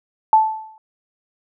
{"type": "tone with exponential decay", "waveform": "sine", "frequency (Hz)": 875, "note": "A5", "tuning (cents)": -10, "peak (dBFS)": -6, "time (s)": [0.33, 0.78], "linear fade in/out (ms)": 1, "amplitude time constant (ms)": 97, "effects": []}